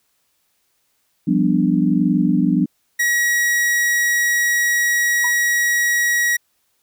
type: chord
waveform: sine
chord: G dominant seventh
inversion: third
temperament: equal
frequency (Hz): 174.61 / 196 / 246.9 / 293.7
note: F3 / G3 / B3 / D4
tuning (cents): 0 / 0 / 0 / 0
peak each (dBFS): -19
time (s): 1.27-2.66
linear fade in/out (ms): 10
type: tone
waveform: 45% pulse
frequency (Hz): 1910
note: A#6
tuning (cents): +42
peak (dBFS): -15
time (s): 2.99-6.37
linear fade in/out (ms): 10
type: tone with exponential decay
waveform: sine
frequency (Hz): 978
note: B5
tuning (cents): -17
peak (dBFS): -21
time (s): 5.24-5.36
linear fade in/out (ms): 5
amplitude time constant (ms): 24
effects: white hiss -66 dBFS RMS until 6.82 s